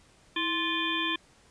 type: harmonic tone with a mistuned harmonic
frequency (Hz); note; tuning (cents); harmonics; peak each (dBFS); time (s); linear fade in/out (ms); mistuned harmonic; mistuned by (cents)
349.2; F4; 0; 1 / 3 / 5 / 7 / 9 / 10; -34 / -34 / -34 / -34 / -34 / -34; 0.36-1.16; 5; 1; -120
effects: pink hiss -60 dBFS RMS until 1.5 s + resampled to 22050 Hz